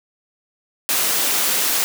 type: high-pass noise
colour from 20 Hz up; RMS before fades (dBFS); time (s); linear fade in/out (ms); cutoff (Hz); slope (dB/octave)
white; -19; 0.89-1.84; 0; 230; 12
effects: none